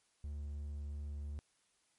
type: tone with vibrato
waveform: triangle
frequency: 72.8 Hz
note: D2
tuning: 15 cents flat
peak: -38 dBFS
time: 0.24-1.39 s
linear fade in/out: 0 ms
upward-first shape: triangle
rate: 2.9 Hz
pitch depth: 8 cents each way
effects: white hiss -75 dBFS RMS until 1.98 s + MP3 48 kbps